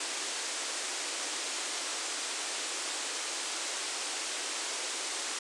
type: band-pass noise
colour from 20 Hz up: white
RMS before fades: -36 dBFS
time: 0-5.39 s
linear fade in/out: 5 ms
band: 280 to 9000 Hz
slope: 48 dB/octave
effects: resampled to 24000 Hz